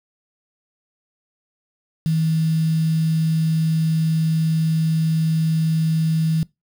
sine tone with quantisation, 160.3 Hz, E3, 48 cents flat, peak -16 dBFS, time 2.06-6.43 s, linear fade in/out 0 ms, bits 6, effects noise-tail reverb RT60 0.2 s tail -22 dB re dry

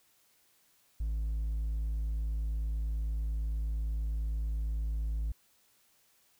sine tone with hard clipping, 54.4 Hz, A1, 19 cents flat, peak -31 dBFS, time 1-5.32 s, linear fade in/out 5 ms, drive 2 dB, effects white hiss -68 dBFS RMS until 6.39 s

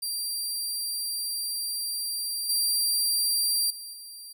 20% pulse tone with level steps, 4721 Hz, D8, 8 cents sharp, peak -23 / -17 / -32 / -35 dBFS, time 0.02-4.33 s, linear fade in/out 10 ms, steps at 2.49 / 3.7 / 3.93 s, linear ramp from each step 5 ms, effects none

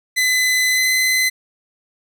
sawtooth tone with pitch glide, 2016 to 2035 Hz, B6 to C7, +35 to -49 cents, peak -11 dBFS, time 0.16-1.3 s, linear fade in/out 20 ms, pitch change +16 cents, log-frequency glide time 0.71-0.91 s, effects none

